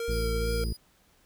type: tone with vibrato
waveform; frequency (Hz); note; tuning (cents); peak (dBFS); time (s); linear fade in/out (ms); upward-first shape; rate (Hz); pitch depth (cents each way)
square; 462.8; A#4; -13; -31; 0-0.64; 2; triangle; 2.4; 20
type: harmonic tone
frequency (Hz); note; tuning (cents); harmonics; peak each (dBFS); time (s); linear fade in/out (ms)
56.1; A1; +34; 1 / 2 / 3 / 4 / 6 / 7 / 8; -28 / -37 / -40 / -40 / -45 / -49 / -49; 0.08-0.73; 5
type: tone with tremolo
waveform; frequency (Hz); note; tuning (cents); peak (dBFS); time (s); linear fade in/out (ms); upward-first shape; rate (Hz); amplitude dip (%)
sawtooth; 4926; D#8; -18; -36; 0.1-0.77; 10; sine; 2.7; 45
effects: pink hiss -64 dBFS RMS until 1.25 s